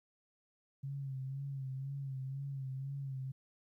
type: tone with vibrato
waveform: sine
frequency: 135.6 Hz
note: C#3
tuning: 38 cents flat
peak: -38 dBFS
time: 0.83-3.32 s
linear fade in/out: 10 ms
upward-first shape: sine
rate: 2 Hz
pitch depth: 52 cents each way
effects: 13-bit

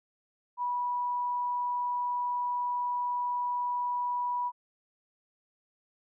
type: tone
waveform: sine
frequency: 978 Hz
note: B5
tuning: 17 cents flat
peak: -28 dBFS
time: 0.57-4.52 s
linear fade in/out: 50 ms
effects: none

